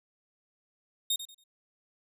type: tone with echo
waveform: sawtooth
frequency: 3700 Hz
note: A#7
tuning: 14 cents flat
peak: -23 dBFS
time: 1.1-1.16 s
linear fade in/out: 5 ms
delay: 93 ms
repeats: 3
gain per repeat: -12 dB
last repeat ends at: 1.439 s
effects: none